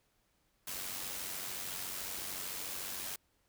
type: noise with amplitude modulation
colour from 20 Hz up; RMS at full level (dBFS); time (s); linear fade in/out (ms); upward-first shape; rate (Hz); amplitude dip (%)
white; -39; 0.67-3.16; 5; sine; 93.7; 45
effects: pink hiss -75 dBFS RMS until 3.48 s